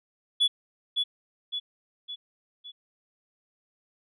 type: tone with echo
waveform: sine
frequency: 3415 Hz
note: G#7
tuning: 48 cents sharp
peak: -16 dBFS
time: 0.4-0.48 s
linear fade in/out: 20 ms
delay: 560 ms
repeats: 4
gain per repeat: -6 dB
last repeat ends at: 2.72 s
effects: tanh soft clip ceiling -18 dBFS